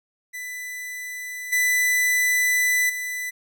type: tone with level steps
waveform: 45% pulse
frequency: 1992 Hz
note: B6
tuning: 14 cents sharp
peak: -31 / -18 / -27 dBFS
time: 0.33-3.31 s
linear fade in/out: 20 ms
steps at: 1.52 / 2.89 s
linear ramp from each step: 10 ms
effects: none